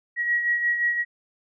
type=beating tone pair; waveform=sine; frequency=1908 / 1913.7 Hz; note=A#6 / A#6; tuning=+40 / +45 cents; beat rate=5.7 Hz; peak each=-21 / -30 dBFS; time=0.16-1.05 s; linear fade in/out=50 ms; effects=none